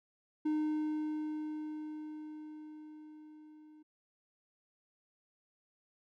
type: tone with level ramp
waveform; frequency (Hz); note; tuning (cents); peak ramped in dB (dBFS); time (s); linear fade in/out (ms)
triangle; 306.3; D#4; -27; -27 to -53; 0.45-3.83; 10
effects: none